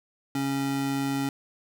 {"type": "tone pair together", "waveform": "square", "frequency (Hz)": [137.6, 275.2], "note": ["C#3", "C#4"], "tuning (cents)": [-12, -12], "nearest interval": "octave", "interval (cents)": 1200, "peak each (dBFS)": [-34, -27], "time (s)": [0.35, 1.29], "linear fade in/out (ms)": 2, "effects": []}